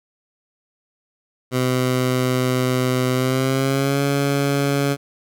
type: tone with pitch glide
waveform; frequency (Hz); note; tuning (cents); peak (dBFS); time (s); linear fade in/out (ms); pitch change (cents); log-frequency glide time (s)
15% pulse; 127.4 to 140.54; C3 to C#3; -46 to +24; -11; 1.51-4.97; 50; +170; 3.12-4.02
effects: none